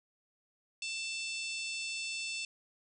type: harmonic tone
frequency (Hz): 887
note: A5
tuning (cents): +14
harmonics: 3 / 4 / 5 / 6 / 7 / 8 / 9 / 10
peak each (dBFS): -38 / -45 / -45 / -46 / -52 / -50 / -48 / -55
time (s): 0.82-2.45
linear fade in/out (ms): 2
effects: none